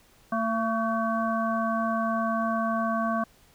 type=harmonic tone with a mistuned harmonic; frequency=225.4 Hz; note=A3; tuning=42 cents sharp; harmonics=1 / 3 / 5 / 7; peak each=-28 / -29 / -29 / -35 dBFS; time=0.32-3.24 s; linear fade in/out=5 ms; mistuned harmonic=7; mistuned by=-48 cents; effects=pink hiss -59 dBFS RMS until 3.54 s